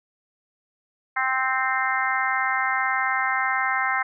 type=harmonic tone; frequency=261.5 Hz; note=C4; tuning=1 cent flat; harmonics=3 / 4 / 5 / 6 / 7 / 8; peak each=-28 / -28 / -28 / -28 / -28 / -28 dBFS; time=1.16-4.03 s; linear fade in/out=10 ms; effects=none